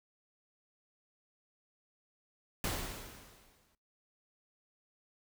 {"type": "noise with exponential decay", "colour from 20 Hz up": "pink", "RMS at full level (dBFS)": -34, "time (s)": [2.64, 3.75], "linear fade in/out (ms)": 1, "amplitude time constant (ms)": 240, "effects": ["noise-tail reverb RT60 0.3 s tail -22 dB re dry"]}